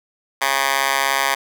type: tone with high-pass filter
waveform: 10% pulse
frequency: 136.7 Hz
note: C#3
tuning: 24 cents flat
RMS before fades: -19 dBFS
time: 0.41-1.35 s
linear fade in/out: 10 ms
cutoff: 1200 Hz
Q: 2
effects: none